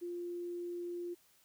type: tone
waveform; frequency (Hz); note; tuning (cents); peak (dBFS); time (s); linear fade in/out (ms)
sine; 349.2; F4; 0; -38; 0.01-1.15; 20
effects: white hiss -68 dBFS RMS until 1.44 s